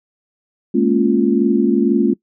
sine chord, Bb minor seventh, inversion third, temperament equal with one note detuned, 211 / 233.1 / 277.2 / 349.2 Hz, Ab3 / Bb3 / Db4 / F4, +28 / 0 / 0 / 0 cents, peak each -17 dBFS, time 0.74-2.14 s, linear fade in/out 10 ms, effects noise-tail reverb RT60 0.1 s tail -21 dB re dry

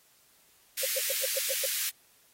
white high-pass noise, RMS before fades -31 dBFS, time 0.77-1.9 s, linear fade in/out 10 ms, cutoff 1700 Hz, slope 24 dB/octave
sine tone bursts, 535 Hz, C5, 38 cents sharp, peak -29 dBFS, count 7, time 0.83-1.658 s, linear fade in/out 5 ms, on 24 ms, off 110 ms
effects white hiss -63 dBFS RMS until 2.33 s + AAC 48 kbps

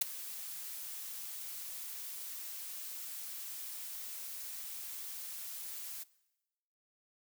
blue noise with ADSR envelope, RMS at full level -26 dBFS, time 0.01-6.04 s, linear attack 8 ms, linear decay 10 ms, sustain -18 dB, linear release 15 ms, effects noise-tail reverb RT60 1.0 s tail -21 dB re dry

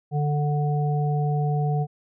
harmonic tone, 147.3 Hz, D3, 6 cents sharp, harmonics 1 / 3 / 5, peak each -21 / -32 / -30 dBFS, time 0.11-1.87 s, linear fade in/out 50 ms, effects none

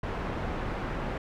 pink low-pass noise, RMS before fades -33 dBFS, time 0.03-1.18 s, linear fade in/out 5 ms, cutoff 1600 Hz, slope 12 dB/octave, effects none

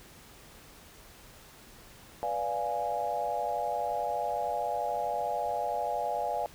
sine chord, B diminished seventh, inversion none, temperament equal, 493.9 / 587.3 / 698.5 / 830.6 Hz, B4 / D5 / F5 / Ab5, 0 / 0 / 0 / 0 cents, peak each -38 / -35 / -33 / -33 dBFS, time 2.23-6.46 s, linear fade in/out 0 ms, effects pink hiss -53 dBFS RMS until 6.54 s

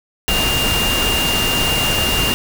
sine tone in noise, 2805 Hz, F7, 7 cents sharp, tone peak -18 dBFS, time 0.28-2.34 s, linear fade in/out 0 ms, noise pink, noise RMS -19 dBFS, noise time 0.28-2.34 s, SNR -2 dB, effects none

